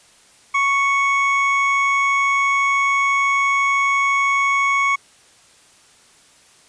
triangle tone pair together, 1108.5 / 2217 Hz, C#6 / C#7, 0 / 0 cents, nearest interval octave, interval 1200 cents, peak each -16 / -16 dBFS, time 0.54-4.96 s, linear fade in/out 10 ms, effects white hiss -51 dBFS RMS until 6.68 s + resampled to 22050 Hz

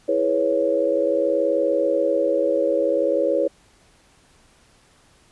sine chord, C# minor seventh, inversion first, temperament equal with one note detuned, 328.5 / 415.3 / 493.9 / 554.4 Hz, E4 / G#4 / B4 / C#5, -6 / 0 / 0 / 0 cents, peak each -25 / -26 / -23 / -20 dBFS, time 0.08-3.48 s, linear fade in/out 10 ms, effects pink hiss -56 dBFS RMS until 5.31 s + resampled to 24000 Hz

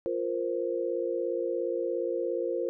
sine chord, F suspended fourth, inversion none, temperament equal, 349.2 / 466.2 / 523.3 Hz, F4 / Bb4 / C5, 0 / 0 / 0 cents, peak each -32 dBFS, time 0.06-2.69 s, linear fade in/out 0 ms, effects none

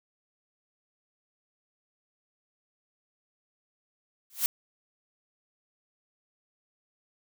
blue noise with exponential growth, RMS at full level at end -21 dBFS, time 4.3-4.46 s, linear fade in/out 1 ms, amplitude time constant 33 ms, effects none

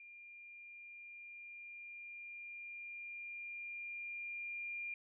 sine tone with level ramp, 2400 Hz, D7, 37 cents sharp, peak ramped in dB -53 to -40 dBFS, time 0-4.94 s, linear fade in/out 2 ms, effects none

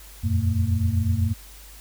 sine tone cluster, 83.9 / 91.9 / 115.9 / 226.2 Hz, E2 / F#2 / A#2 / A3, +31 / -11 / -10 / +48 cents, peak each -27 / -21 / -27 / -29 dBFS, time 0.23-1.34 s, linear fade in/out 20 ms, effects added 50 Hz sine -44 dBFS peak until 1.8 s + white hiss -47 dBFS RMS until 1.8 s

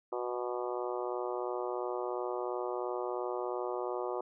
harmonic tone with a mistuned harmonic, 122.9 Hz, B2, 8 cents flat, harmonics 3 / 4 / 5 / 6 / 7 / 8 / 9 / 10, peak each -37 / -39 / -41 / -43 / -44 / -45 / -46 / -47 dBFS, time 0.12-4.21 s, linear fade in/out 5 ms, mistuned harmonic 10, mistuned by -20 cents, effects none

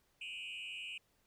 sine tone with frequency modulation, 2698 Hz, E7, 40 cents sharp, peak -40 dBFS, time 0.21-0.98 s, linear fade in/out 5 ms, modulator 90.7 Hz, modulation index 3.1, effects tanh soft clip ceiling -41 dBFS + pink hiss -75 dBFS RMS until 1.26 s

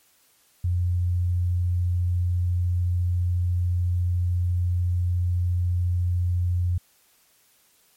sine tone, 88.6 Hz, F2, 25 cents sharp, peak -20 dBFS, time 0.64-6.78 s, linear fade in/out 5 ms, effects white hiss -61 dBFS RMS until 7.96 s + MP3 64 kbps

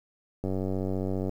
click train, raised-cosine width 2 ms, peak -18 dBFS, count 82, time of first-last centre 0.44-1.294 s, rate 94.9 Hz, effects 9-bit

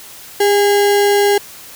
sine tone with sample-and-hold, 405.2 Hz, G#4, 43 cents flat, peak -9 dBFS, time 0.4-1.38 s, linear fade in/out 5 ms, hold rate 1225 Hz, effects white hiss -36 dBFS RMS until 1.75 s

